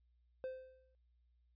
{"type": "tone with exponential decay", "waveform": "triangle", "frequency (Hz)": 518, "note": "C5", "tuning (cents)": -17, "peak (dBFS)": -36, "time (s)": [0.44, 0.95], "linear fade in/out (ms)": 0, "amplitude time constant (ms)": 110, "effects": ["added 60 Hz sine -70 dBFS peak until 1.55 s", "resampled to 11025 Hz"]}